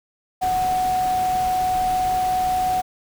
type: tone in noise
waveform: sine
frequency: 740 Hz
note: F#5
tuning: in tune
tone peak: -18 dBFS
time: 0.41-2.82 s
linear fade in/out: 20 ms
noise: pink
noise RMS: -33 dBFS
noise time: 0.41-2.82 s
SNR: +12 dB
effects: none